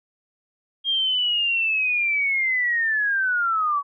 sine linear sweep, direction down, 3233 to 1116 Hz, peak -19 dBFS, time 0.84-3.83 s, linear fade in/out 50 ms, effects none

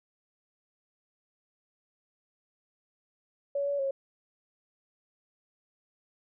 sine tone with pitch steps, 564 / 568 / 545 Hz, C#5 / C#5 / C#5, +30 / +42 / -29 cents, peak -27 dBFS, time 3.55-3.91 s, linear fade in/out 5 ms, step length 120 ms, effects none

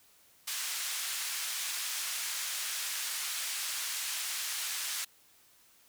white band-pass noise, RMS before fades -36 dBFS, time 0.47-5.05 s, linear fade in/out 10 ms, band 1400 to 10000 Hz, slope 12 dB/octave, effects white hiss -63 dBFS RMS until 5.88 s

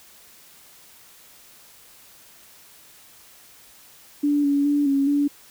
sine tone with pitch steps, 290.5 / 283.5 / 289.5 / 276.4 / 287.4 Hz, D4 / C#4 / D4 / C#4 / D4, -19 / +39 / -25 / -5 / -37 cents, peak -17 dBFS, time 4.23-5.28 s, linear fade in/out 10 ms, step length 210 ms, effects white hiss -50 dBFS RMS until 5.5 s

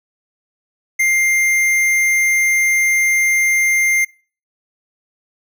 sine tone with tanh clipping, 2100 Hz, C7, 6 cents sharp, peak -14 dBFS, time 0.99-4.05 s, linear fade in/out 10 ms, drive 17 dB, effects noise-tail reverb RT60 0.4 s tail -24 dB re dry

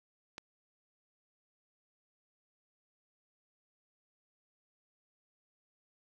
click, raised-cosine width 0.2 ms, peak -25 dBFS, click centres 0.381 s, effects none

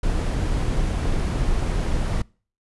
brown noise, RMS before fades -22 dBFS, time 0.03-2.22 s, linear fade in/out 5 ms, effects noise-tail reverb RT60 0.4 s tail -25 dB re dry + resampled to 24000 Hz

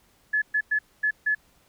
sine tone bursts at uneven times, 1713 Hz, A6, 47 cents flat, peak -20 dBFS, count 5, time 0.33-0.42 / 0.54-0.61 / 0.71-0.79 / 1.03-1.11 / 1.26-1.35 s, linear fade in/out 10 ms, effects pink hiss -62 dBFS RMS until 1.68 s

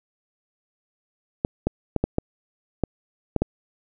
clicks, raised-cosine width 2 ms, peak -7 dBFS, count 8, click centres 1.449 / 1.67 / 1.963 / 2.04 / 2.184 / 2.837 / 3.363 / 3.42 s, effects none

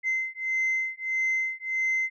sine beating tone pair, 2067 / 2068.6 Hz, C7 / C7, -22 / -20 cents, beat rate 1.6 Hz, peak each -27 dBFS, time 0.03-2.1 s, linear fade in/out 50 ms, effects tanh soft clip ceiling -20 dBFS

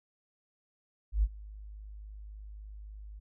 sine tone with ADSR envelope, 51.8 Hz, G#1, 4 cents flat, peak -21 dBFS, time 1.12-3.2 s, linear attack 110 ms, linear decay 45 ms, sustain -22 dB, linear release 17 ms, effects none

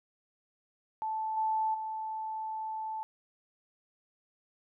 sine tone with level steps, 876 Hz, A5, 8 cents flat, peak -31 / -27 / -34 dBFS, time 1.02-3.03 s, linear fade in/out 0 ms, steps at 1.37 / 1.74 s, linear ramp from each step 5 ms, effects none

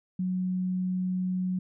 sine tone, 183.9 Hz, F#3, 10 cents flat, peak -26 dBFS, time 0.19-1.59 s, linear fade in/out 5 ms, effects none

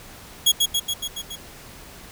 sawtooth tone with echo, 3322 Hz, G#7, in tune, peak -10 dBFS, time 0.46-0.52 s, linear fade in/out 10 ms, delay 140 ms, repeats 6, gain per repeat -3 dB, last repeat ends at 1.36 s, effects pink hiss -43 dBFS RMS until 2.11 s

